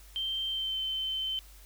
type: tone with pitch glide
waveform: sine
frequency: 3135 to 3081 Hz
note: G7 to G7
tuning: -1 to -31 cents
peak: -30 dBFS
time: 0.16-1.39 s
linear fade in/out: 0 ms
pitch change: -30 cents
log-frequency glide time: 0.48-0.79 s
effects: added 50 Hz sine -51 dBFS peak until 1.65 s + white hiss -57 dBFS RMS until 1.65 s